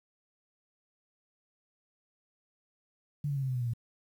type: tone with pitch steps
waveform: sine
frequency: 145.6 / 141.05 / 136.64 / 132.36 / 128.22 / 124.22 / 120.33 / 116.57 Hz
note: D3 / C#3 / C#3 / C3 / C3 / B2 / B2 / A#2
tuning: -15 / +30 / -25 / +20 / -35 / +10 / -45 / 0 cents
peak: -29 dBFS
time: 3.24-3.736 s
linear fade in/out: 5 ms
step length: 62 ms
effects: 10-bit